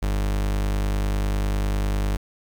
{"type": "tone", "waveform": "40% pulse", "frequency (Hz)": 50, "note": "G1", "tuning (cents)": 35, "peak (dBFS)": -20, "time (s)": [0.02, 2.17], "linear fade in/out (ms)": 10, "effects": ["9-bit"]}